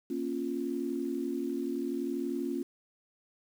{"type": "chord", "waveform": "sine", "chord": "Bb minor", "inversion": "none", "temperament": "equal with one note detuned", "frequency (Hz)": [236.6, 277.2, 349.2], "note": ["Bb3", "Db4", "F4"], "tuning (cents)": [26, 0, 0], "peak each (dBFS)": [-37, -34, -35], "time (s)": [0.1, 2.63], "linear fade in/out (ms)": 5, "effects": ["9-bit"]}